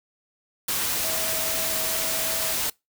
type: tone in noise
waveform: sine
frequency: 646 Hz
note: E5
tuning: 35 cents flat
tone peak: -35 dBFS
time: 1.04-2.53 s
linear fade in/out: 5 ms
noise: white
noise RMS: -26 dBFS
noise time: 0.68-2.7 s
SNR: -12 dB
effects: noise-tail reverb RT60 0.2 s tail -24 dB re dry

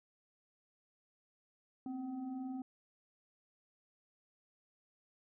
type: tone with frequency modulation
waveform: sine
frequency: 261.8 Hz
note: C4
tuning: 1 cent sharp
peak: -39 dBFS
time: 1.86-2.62 s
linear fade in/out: 2 ms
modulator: 502 Hz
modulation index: 0.49
effects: none

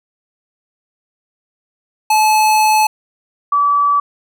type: tone pair in turn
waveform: square / sine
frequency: 862 / 1150.6 Hz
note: A5 / D6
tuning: -36 / -36 cents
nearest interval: perfect fourth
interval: 500 cents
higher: second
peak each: -10 dBFS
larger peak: neither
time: 2.1-2.87 / 3.52-4 s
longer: first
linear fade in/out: 5 ms
effects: none

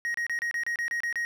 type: tone bursts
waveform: triangle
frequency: 1882 Hz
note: A#6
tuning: 16 cents sharp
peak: -25 dBFS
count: 10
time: 0.05-1.25 s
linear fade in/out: 0 ms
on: 93 ms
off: 30 ms
effects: none

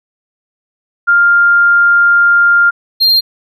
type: tone pair in turn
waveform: sine / triangle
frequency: 1400 / 4195 Hz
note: F6 / C8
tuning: +4 / +4 cents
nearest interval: octave + perfect fifth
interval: 1900 cents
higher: second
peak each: -5 dBFS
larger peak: neither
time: 1.07-2.71 / 3-3.21 s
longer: first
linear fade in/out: 20 ms
effects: none

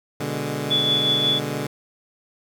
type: chord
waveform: 15% pulse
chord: G# diminished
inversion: first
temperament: equal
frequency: 123.47 / 146.83 / 207.7 Hz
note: B2 / D3 / G#3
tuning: 0 / 0 / 0 cents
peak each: -24 / -21 / -25 dBFS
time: 0.2-1.67 s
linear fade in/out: 5 ms
type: tone with tremolo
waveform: sine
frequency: 3438 Hz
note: A7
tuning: 41 cents flat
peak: -16 dBFS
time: 0.7-1.4 s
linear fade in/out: 20 ms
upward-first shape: triangle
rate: 5.5 Hz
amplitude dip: 40%
effects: none

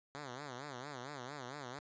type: tone with vibrato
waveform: 5% pulse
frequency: 134.6 Hz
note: C3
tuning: 49 cents sharp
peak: -33 dBFS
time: 0.15-1.79 s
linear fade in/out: 0 ms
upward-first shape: sine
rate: 4.4 Hz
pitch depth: 180 cents each way
effects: resampled to 16000 Hz

